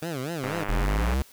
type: tone with vibrato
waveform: 15% pulse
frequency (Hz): 148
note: D3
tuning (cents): +14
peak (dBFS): -23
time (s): 0.02-0.64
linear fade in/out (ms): 5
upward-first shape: sine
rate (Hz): 4.1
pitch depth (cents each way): 270
type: click train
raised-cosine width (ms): 0.5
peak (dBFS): -16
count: 72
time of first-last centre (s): 0.44-1.136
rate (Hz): 102
type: exponential sweep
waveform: square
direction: up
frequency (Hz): 39.99 to 70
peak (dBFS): -23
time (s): 0.69-1.22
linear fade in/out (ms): 0
effects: white hiss -53 dBFS RMS until 1.32 s